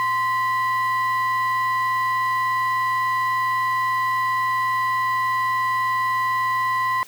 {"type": "tone pair together", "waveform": "sine", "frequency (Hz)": [1036.2, 1956], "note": ["C6", "B6"], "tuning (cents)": [-17, -17], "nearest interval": "major seventh", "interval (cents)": 1100, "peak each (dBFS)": [-18, -23], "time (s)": [0, 7.03], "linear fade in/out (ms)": 0, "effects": ["tanh soft clip ceiling -16 dBFS", "white hiss -46 dBFS RMS until 7.07 s"]}